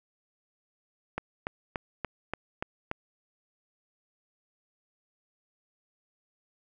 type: click train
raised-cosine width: 0.5 ms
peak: -16 dBFS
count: 7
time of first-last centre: 1.18-2.914 s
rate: 3.46 Hz
effects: none